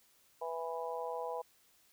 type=harmonic tone; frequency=164.81 Hz; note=E3; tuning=in tune; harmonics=3 / 4 / 5 / 6; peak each=-40 / -43 / -43 / -43 dBFS; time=0.41-1.42 s; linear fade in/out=10 ms; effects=white hiss -68 dBFS RMS until 1.92 s